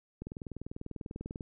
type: click train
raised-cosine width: 3 ms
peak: -27 dBFS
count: 25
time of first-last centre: 0.22-1.408 s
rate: 20.2 Hz
effects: none